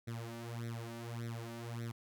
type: tone with flanger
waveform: sawtooth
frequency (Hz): 116.54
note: A#2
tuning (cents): 0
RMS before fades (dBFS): -43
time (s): 0.07-1.92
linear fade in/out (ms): 10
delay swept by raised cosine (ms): 0.51 to 3.41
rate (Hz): 1.7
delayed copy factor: +0.95
effects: none

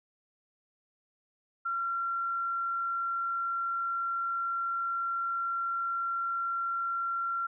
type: tone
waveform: sine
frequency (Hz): 1369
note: F6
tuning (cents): -35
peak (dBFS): -29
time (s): 1.65-7.47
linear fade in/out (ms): 10
effects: none

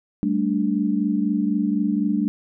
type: chord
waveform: sine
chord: G suspended second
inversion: none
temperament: equal with one note detuned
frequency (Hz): 196 / 220 / 292.5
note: G3 / A3 / D4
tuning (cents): 0 / 0 / -7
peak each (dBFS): -23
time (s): 0.23-2.28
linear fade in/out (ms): 0
effects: none

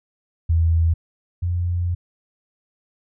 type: tone pair in turn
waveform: sine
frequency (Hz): 82.41 / 87.69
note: E2 / F2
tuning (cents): 0 / +8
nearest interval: minor second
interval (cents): 108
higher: second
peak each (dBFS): -14 / -19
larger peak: first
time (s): 0.49-0.94 / 1.42-1.95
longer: second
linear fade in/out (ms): 10
effects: none

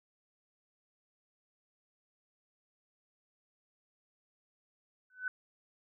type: tone with exponential growth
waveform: sine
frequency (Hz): 1505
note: F#6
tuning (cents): +29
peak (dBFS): -29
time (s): 5.1-5.28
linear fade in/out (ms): 2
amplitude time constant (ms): 38
effects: none

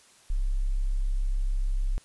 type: tone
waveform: sine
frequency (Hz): 33.41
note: C1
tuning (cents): +37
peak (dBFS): -23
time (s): 0.3-1.98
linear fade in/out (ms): 0
effects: white hiss -57 dBFS RMS until 2.04 s + resampled to 24000 Hz

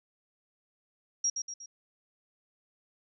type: tone with echo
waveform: sine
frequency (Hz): 5650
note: F8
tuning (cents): +19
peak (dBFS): -25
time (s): 1.24-1.3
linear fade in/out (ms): 5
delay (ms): 120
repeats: 3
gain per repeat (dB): -6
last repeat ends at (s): 1.66
effects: none

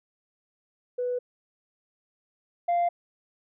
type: tone pair in turn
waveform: sine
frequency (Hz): 493.9 / 694.9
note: B4 / F5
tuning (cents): 0 / -9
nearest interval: tritone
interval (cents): 591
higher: second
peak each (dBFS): -25 / -19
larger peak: second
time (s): 0.98-1.19 / 2.68-2.89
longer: neither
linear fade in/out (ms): 10
effects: tanh soft clip ceiling -20 dBFS

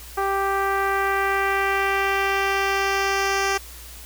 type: tone with low-pass filter sweep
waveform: 10% pulse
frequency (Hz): 392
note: G4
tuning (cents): 0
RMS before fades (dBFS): -22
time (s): 0.17-3.58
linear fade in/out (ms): 10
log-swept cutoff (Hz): 1100 to 6500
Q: 1.2
effects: added 59 Hz sine -41 dBFS peak until 4.05 s + white hiss -42 dBFS RMS until 4.05 s

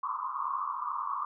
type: band-pass noise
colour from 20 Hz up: white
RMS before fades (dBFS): -34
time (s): 0.03-1.25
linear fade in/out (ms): 2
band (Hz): 980 to 1200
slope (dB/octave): 96
effects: none

